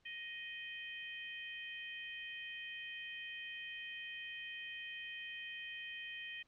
harmonic tone, 624 Hz, D#5, 5 cents sharp, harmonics 3 / 4 / 5, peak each -48 / -48 / -49 dBFS, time 0.05-6.43 s, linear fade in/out 10 ms, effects pink hiss -75 dBFS RMS until 6.47 s + low-pass 5000 Hz 12 dB/octave

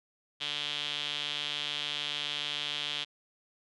sawtooth tone with band-pass filter, 146.83 Hz, D3, in tune, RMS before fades -35 dBFS, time 0.4-3.05 s, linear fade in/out 20 ms, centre 3300 Hz, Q 5.5, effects resampled to 24000 Hz

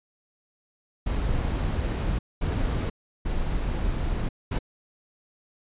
brown noise bursts at uneven times, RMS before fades -26 dBFS, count 4, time 1.06-2.19 / 2.41-2.9 / 3.25-4.29 / 4.51-4.59 s, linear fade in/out 10 ms, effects resampled to 8000 Hz

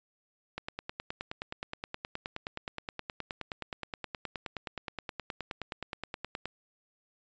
click train, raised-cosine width 0.3 ms, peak -20 dBFS, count 57, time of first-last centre 0.58-6.456 s, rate 9.53 Hz, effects resampled to 16000 Hz

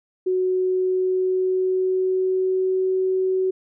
sine tone with pitch glide, 370 to 375.4 Hz, F#4 to F#4, 0 to +25 cents, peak -18 dBFS, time 0.26-3.51 s, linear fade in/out 10 ms, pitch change +25 cents, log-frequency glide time 0.4-2.88 s, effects none

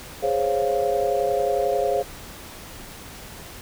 sine chord, Db major seventh, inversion second, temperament equal, 415.3 / 523.3 / 554.4 / 698.5 Hz, Ab4 / C5 / Db5 / F5, 0 / 0 / 0 / 0 cents, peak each -25 dBFS, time 0.22-2.03 s, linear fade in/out 20 ms, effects pink hiss -40 dBFS RMS until 3.61 s

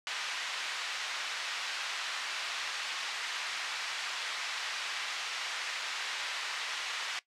white band-pass noise, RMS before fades -37 dBFS, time 0.07-7.19 s, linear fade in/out 0 ms, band 1100 to 3600 Hz, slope 12 dB/octave, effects noise-tail reverb RT60 0.1 s tail -18 dB re dry + low-pass 8000 Hz 12 dB/octave

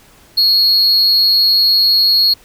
triangle tone with amplitude modulation, 4310 Hz, C#8, 49 cents flat, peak -5 dBFS, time 0.37-2.34 s, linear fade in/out 10 ms, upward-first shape sine, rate 196 Hz, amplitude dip 50%, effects pink hiss -46 dBFS RMS until 2.44 s

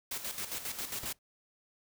white noise with tremolo, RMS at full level -37 dBFS, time 0.11-1.13 s, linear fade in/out 5 ms, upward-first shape square, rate 7.4 Hz, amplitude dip 60%
pink noise with exponential decay, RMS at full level -39 dBFS, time 1.03-1.19 s, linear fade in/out 2 ms, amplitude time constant 34 ms
effects none

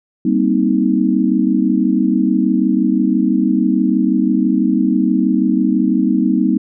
sine chord, C minor seventh, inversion second, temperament just, 196.22 / 235.5 / 261.6 / 314 Hz, G3 / Bb3 / C4 / Eb4, +2 / +18 / 0 / +16 cents, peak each -17 dBFS, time 0.25-6.58 s, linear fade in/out 5 ms, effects none

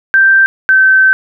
sine tone pair in turn, 1568 / 1542 Hz, G6 / G6, 0 / -29 cents, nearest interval unison, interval 29 cents, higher first, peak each -4 dBFS, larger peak neither, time 0.14-0.46 / 0.69-1.13 s, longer second, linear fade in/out 0 ms, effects none

